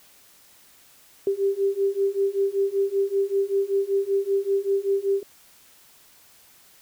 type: beating tone pair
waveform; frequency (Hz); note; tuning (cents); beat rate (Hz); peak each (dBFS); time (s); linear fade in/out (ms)
sine; 391.6 / 396.8; G4 / G4; -2 / +21; 5.2; -24 / -23; 1.27-5.23; 2
effects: white hiss -54 dBFS RMS until 6.81 s